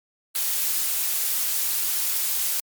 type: noise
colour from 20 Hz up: blue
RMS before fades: -24 dBFS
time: 0.35-2.6 s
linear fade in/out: 2 ms
effects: MP3 96 kbps